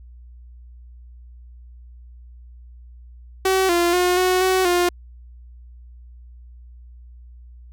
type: tone with pitch steps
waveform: sawtooth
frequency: 379.8 / 345.9 / 359.2 / 367.7 / 374.4 / 353.3 Hz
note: F#4 / F4 / F4 / F#4 / F#4 / F4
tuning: +45 / -17 / +49 / -11 / +20 / +20 cents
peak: -12 dBFS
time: 3.45-4.89 s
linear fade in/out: 5 ms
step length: 240 ms
effects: added 60 Hz sine -40 dBFS peak until 7.72 s